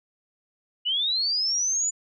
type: linear sweep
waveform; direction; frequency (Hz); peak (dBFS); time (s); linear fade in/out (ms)
sine; up; 2881 to 7040; -22; 0.85-1.91; 20
effects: none